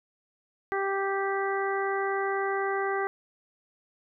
harmonic tone, 392 Hz, G4, in tune, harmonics 1 / 2 / 3 / 4 / 5, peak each -29 / -32 / -34 / -35 / -36 dBFS, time 0.72-3.07 s, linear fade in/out 0 ms, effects none

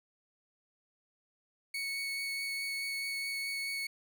30% pulse tone with vibrato, 2217 Hz, C#7, in tune, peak -32 dBFS, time 1.74-3.87 s, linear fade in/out 5 ms, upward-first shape triangle, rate 4.7 Hz, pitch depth 10 cents each way, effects none

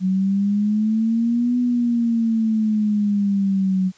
sine exponential two-way sweep, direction up then down, 185 to 246.9 to 185 Hz, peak -16 dBFS, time 0-3.92 s, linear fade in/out 50 ms, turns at 1.58 s, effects white hiss -53 dBFS RMS until 3.97 s + resampled to 16000 Hz

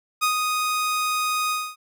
sawtooth tone with ADSR envelope, 1244.5 Hz, D#6, in tune, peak -14 dBFS, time 0.21-1.76 s, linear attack 24 ms, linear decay 100 ms, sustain -4 dB, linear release 250 ms, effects none

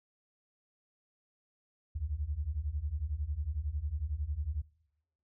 sine beating tone pair, 68 / 79 Hz, C#2 / D#2, -33 / +27 cents, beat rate 11 Hz, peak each -37 / -35 dBFS, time 1.95-4.62 s, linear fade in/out 10 ms, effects noise-tail reverb RT60 0.8 s tail -19 dB re dry

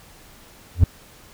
triangle tone with exponential growth, 86 Hz, F2, 26 cents flat, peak -3 dBFS, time 0.75-0.84 s, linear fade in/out 5 ms, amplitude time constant 19 ms, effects pink hiss -48 dBFS RMS until 1.33 s

